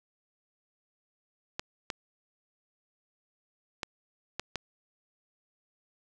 clicks, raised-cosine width 0.2 ms, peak -15 dBFS, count 5, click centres 1.595 / 1.902 / 3.832 / 4.396 / 4.557 s, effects none

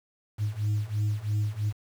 sine beating tone pair, 103.6 / 106.6 Hz, G#2 / G#2, -4 / +46 cents, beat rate 3 Hz, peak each -27 / -26 dBFS, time 0.38-1.73 s, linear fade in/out 50 ms, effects tanh soft clip ceiling -22 dBFS + 8-bit

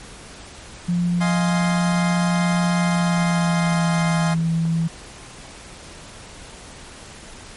sine tone with pitch glide, 174.7 to 164.89 Hz, F3 to E3, +1 to +1 cents, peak -17 dBFS, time 0.88-4.88 s, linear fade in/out 10 ms, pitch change -100 cents, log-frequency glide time 2.78-4.27 s
25% pulse chord, F minor seventh, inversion third, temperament equal with one note detuned, 625.1 / 698.5 / 830.6 / 1046.5 Hz, Eb5 / F5 / Ab5 / C6, +8 / 0 / 0 / 0 cents, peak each -25 dBFS, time 1.2-4.35 s, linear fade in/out 20 ms
click train, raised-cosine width 1 ms, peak -25 dBFS, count 4, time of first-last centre 2.64-4.653 s, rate 1.49 Hz
effects pink hiss -40 dBFS RMS until 7.56 s + MP3 48 kbps

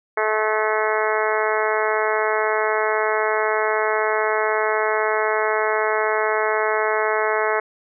harmonic tone, 216.1 Hz, A3, 31 cents flat, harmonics 2 / 3 / 4 / 5 / 6 / 7 / 8 / 9 / 10, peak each -23 / -25 / -26 / -27 / -28 / -28 / -29 / -30 / -30 dBFS, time 0.17-7.6 s, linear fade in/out 5 ms, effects none

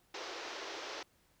pink band-pass noise, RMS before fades -44 dBFS, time 0.14-1.03 s, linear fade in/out 5 ms, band 330 to 6100 Hz, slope 48 dB/octave, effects pink hiss -71 dBFS RMS until 1.4 s

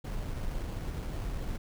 brown noise with sample-and-hold, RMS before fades -35 dBFS, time 0.04-1.58 s, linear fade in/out 10 ms, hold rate 3675 Hz, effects none

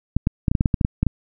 clicks, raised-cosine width 5 ms, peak -5 dBFS, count 12, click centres 0.166 / 0.271 / 0.482 / 0.515 / 0.552 / 0.609 / 0.658 / 0.742 / 0.812 / 0.849 / 1.03 / 1.067 s, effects none

